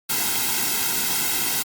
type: noise with comb filter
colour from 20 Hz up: white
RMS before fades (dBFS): -23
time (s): 0.09-1.63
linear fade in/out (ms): 10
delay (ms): 1.7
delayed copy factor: -1
effects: Opus 48 kbps